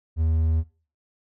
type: tone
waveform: triangle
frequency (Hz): 80.2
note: E2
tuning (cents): -47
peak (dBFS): -17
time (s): 0.16-0.64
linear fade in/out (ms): 50
effects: noise-tail reverb RT60 0.4 s tail -20 dB re dry